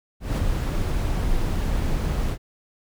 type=noise with ADSR envelope; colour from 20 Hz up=brown; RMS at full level=-19 dBFS; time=0.2-2.38 s; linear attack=180 ms; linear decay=6 ms; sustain=-4 dB; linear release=64 ms; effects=none